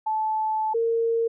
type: tone pair in turn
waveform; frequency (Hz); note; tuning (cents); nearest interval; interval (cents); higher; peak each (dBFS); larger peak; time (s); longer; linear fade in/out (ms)
sine; 870 / 459.1; A5 / A#4; -20 / -26; major seventh; 1106; first; -22 / -20; second; 0.06-0.74 / 0.74-1.28; first; 10
effects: none